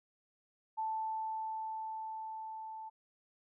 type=tone with level ramp; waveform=sine; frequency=880 Hz; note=A5; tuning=in tune; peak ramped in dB=-33 to -43 dBFS; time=0.77-2.9 s; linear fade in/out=20 ms; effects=none